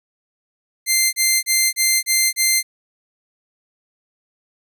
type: tone bursts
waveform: 10% pulse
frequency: 2085 Hz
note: C7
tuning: 7 cents flat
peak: -5 dBFS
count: 6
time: 0.86-2.63 s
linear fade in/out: 50 ms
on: 270 ms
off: 30 ms
effects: none